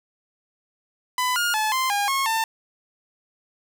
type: tone with pitch steps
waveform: sawtooth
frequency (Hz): 1002 / 1422 / 863 / 1042 / 812 / 1087 / 895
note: B5 / F6 / A5 / C6 / G#5 / C#6 / A5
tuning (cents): +25 / +31 / -34 / -7 / -39 / -34 / +29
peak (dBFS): -17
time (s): 1.18-2.44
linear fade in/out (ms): 2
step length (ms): 180
effects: none